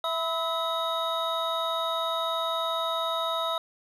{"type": "tone cluster", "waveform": "triangle", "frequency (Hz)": [660, 997, 1294, 3758], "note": ["E5", "B5", "E6", "A#7"], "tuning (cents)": [2, 16, -32, 13], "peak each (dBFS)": [-29, -32, -29, -31], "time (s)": [0.04, 3.58], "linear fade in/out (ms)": 2, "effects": []}